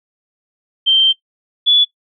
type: tone pair in turn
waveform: sine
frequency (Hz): 3136 / 3432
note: G7 / A7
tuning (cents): 0 / -44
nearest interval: major second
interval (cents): 156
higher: second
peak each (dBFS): -8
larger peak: neither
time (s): 0.86-1.13 / 1.66-1.85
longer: first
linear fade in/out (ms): 20
effects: noise-tail reverb RT60 0.1 s tail -18 dB re dry